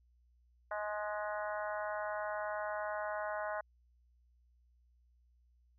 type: harmonic tone with a mistuned harmonic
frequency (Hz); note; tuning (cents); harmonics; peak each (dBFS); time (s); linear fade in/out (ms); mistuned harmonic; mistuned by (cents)
210.1; G#3; +20; 3 / 4 / 5 / 6 / 7 / 8 / 9; -39 / -43 / -44 / -48 / -44 / -51 / -51; 0.71-3.61; 5; 6; -28
effects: added 60 Hz sine -66 dBFS peak until 5.78 s